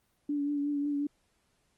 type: tone with vibrato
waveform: sine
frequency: 288.4 Hz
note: D4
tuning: 31 cents flat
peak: -28 dBFS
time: 0.29-1.07 s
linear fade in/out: 5 ms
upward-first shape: triangle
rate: 5.5 Hz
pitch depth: 31 cents each way
effects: pink hiss -73 dBFS RMS until 1.77 s + Opus 24 kbps